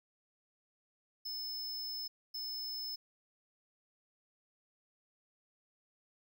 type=tone bursts at uneven times; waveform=square; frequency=5230 Hz; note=E8; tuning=15 cents flat; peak=-39 dBFS; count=2; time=1.25-2.08 / 2.34-2.96 s; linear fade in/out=10 ms; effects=none